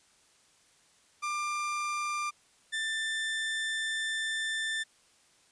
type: tone pair in turn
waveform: 30% pulse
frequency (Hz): 1192 / 1777.6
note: D6 / A6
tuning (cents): +25 / +17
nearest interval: perfect fifth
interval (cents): 692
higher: second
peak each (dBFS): -28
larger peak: neither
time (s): 1.22-2.31 / 2.72-4.84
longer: second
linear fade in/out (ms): 20
effects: white hiss -64 dBFS RMS until 5.51 s + resampled to 22050 Hz